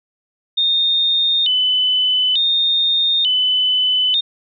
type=tone with vibrato; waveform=sine; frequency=3322 Hz; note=G#7; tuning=in tune; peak=-13 dBFS; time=0.57-4.21 s; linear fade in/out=10 ms; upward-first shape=square; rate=0.56 Hz; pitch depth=170 cents each way; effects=none